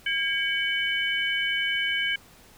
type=tone cluster; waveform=sine; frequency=1625 / 2255 / 3013 Hz; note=G#6 / C#7 / F#7; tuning=-38 / +29 / +31 cents; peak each=-28 dBFS; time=0.06-2.16 s; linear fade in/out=5 ms; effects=pink hiss -53 dBFS RMS until 2.57 s